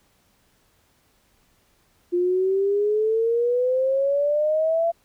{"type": "exponential sweep", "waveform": "sine", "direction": "up", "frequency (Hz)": [349.1, 680], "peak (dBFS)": -18, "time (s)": [2.12, 4.92], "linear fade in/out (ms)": 20, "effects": ["pink hiss -63 dBFS RMS until 5.04 s"]}